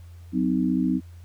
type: chord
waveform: sine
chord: C diminished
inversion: second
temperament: equal with one note detuned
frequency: 185 / 255.9 / 311.1 Hz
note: Gb3 / C4 / Eb4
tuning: 0 / -38 / 0 cents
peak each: -25 / -23 / -26 dBFS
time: 0.32-1.01 s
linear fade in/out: 50 ms
effects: added 86 Hz sine -41 dBFS peak until 1.24 s + pink hiss -60 dBFS RMS until 1.24 s